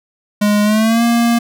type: tone with pitch glide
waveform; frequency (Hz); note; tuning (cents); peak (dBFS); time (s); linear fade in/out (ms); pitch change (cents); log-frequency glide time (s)
square; 207.7 to 234.5; G#3 to A#3; 0 to +11; -11; 0.41-1.39; 10; +211; 0.63-1.03
effects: none